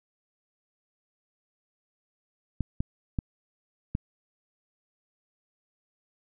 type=clicks; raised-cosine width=5 ms; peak=-15 dBFS; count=4; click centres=2.607 / 2.805 / 3.188 / 3.951 s; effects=none